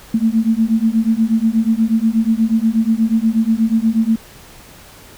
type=beating tone pair; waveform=sine; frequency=220 / 228.3 Hz; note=A3 / A#3; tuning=0 / -36 cents; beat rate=8.3 Hz; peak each=-15 dBFS; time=0.14-4.16 s; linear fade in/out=5 ms; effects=pink hiss -41 dBFS RMS until 5.17 s